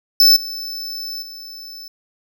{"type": "tone with level steps", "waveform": "square", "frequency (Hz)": 5274, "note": "E8", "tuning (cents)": 0, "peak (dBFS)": [-8, -26, -33], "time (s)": [0.2, 1.88], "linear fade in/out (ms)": 2, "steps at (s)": [0.36, 1.22], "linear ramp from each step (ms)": 5, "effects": []}